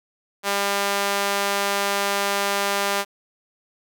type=tone with high-pass filter; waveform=sawtooth; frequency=200 Hz; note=G3; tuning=35 cents sharp; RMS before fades=-23 dBFS; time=0.43-3.05 s; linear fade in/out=50 ms; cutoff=650 Hz; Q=0.72; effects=8-bit